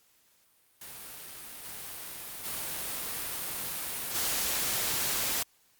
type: noise with level steps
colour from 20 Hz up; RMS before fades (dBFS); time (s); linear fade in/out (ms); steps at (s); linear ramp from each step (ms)
white; -44 / -41 / -35 / -30; 0.81-5.43; 5; 1.64 / 2.44 / 4.14; 20
effects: white hiss -66 dBFS RMS until 5.79 s + Opus 48 kbps